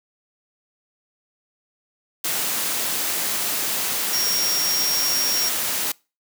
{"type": "tone in noise", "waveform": "sine", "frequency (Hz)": 5588, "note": "F8", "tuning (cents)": 0, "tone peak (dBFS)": -21, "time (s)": [4.13, 5.49], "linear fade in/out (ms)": 5, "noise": "white", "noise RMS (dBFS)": -24, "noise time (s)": [2.24, 5.92], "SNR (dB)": 0, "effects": ["noise-tail reverb RT60 0.3 s tail -25 dB re dry", "high-pass 150 Hz 12 dB/octave"]}